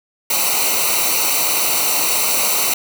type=noise with comb filter; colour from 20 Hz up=white; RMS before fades=-17 dBFS; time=0.3-2.74 s; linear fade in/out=5 ms; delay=0.59 ms; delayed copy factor=-0.85; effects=none